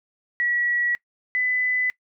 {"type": "tone pair in turn", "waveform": "sine", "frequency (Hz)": [1929, 2003], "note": ["B6", "B6"], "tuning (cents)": [-41, 24], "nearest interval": "minor second", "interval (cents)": 65, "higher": "second", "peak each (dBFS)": -20, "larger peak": "neither", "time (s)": [[0.4, 0.95], [1.35, 1.9]], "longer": "neither", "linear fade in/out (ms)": 0, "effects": ["noise-tail reverb RT60 0.1 s tail -22 dB re dry"]}